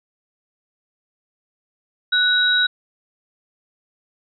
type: tone pair together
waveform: sine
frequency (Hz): 1481 / 3841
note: F#6 / B7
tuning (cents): +1 / -49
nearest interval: octave + major third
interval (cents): 1650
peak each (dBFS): -17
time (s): 2.12-2.67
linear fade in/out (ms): 10
effects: none